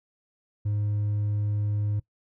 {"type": "tone with hard clipping", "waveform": "sine", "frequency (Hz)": 103.83, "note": "G#2", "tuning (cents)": 0, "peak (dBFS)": -25, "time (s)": [0.65, 2], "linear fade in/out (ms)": 10, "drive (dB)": 2, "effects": ["noise-tail reverb RT60 0.1 s tail -20 dB re dry"]}